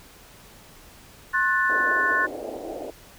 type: chord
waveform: sine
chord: F# diminished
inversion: second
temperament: equal with one note detuned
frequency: 1067.9 / 1480 / 1760 Hz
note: C6 / F#6 / A6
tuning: +35 / 0 / 0 cents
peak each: -25 / -23 / -23 dBFS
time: 1.33-2.27 s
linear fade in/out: 20 ms
type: band-pass noise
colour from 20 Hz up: white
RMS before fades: -34 dBFS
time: 1.69-2.91 s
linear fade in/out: 10 ms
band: 270 to 710 Hz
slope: 48 dB/octave
effects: pink hiss -49 dBFS RMS until 3.18 s